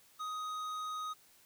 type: tone with tanh clipping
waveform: sine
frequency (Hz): 1252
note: D#6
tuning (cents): +10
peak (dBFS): -39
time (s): 0.19-1.14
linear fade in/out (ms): 20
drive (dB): 12
effects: white hiss -64 dBFS RMS until 1.45 s